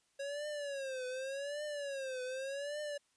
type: tone with vibrato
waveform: square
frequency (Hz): 550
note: C#5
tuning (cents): -14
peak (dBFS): -39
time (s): 0.19-2.98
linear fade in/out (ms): 10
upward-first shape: triangle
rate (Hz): 0.86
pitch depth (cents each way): 160
effects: white hiss -75 dBFS RMS until 3.16 s + resampled to 22050 Hz